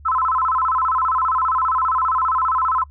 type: tone with vibrato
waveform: sine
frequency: 1162 Hz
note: D6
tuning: 19 cents flat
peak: -16 dBFS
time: 0.05-2.84 s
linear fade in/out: 10 ms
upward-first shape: square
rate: 15 Hz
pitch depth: 210 cents each way
effects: noise-tail reverb RT60 0.1 s tail -23 dB re dry + added 72 Hz sine -40 dBFS peak until 2.9 s